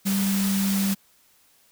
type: tone in noise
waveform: sine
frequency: 196 Hz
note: G3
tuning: in tune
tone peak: -21 dBFS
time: 0.05-0.95 s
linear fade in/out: 20 ms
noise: white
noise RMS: -30 dBFS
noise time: 0.05-0.95 s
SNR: +6 dB
effects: white hiss -60 dBFS RMS until 1.71 s